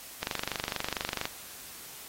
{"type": "click train", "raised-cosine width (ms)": 0.2, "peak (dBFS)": -13, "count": 26, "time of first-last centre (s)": [0.23, 1.255], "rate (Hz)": 24.4, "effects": ["white hiss -46 dBFS RMS until 2.08 s", "AAC 48 kbps"]}